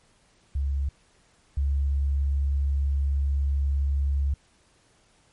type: tone pair in turn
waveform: sine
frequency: 69.3 / 69.67 Hz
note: C#2 / C#2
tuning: 0 / +9 cents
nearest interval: unison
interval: 9 cents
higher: second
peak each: -23 / -21 dBFS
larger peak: second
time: 0.55-0.89 / 1.57-4.34 s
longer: second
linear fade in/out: 5 ms
effects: pink hiss -62 dBFS RMS until 5.32 s + MP3 48 kbps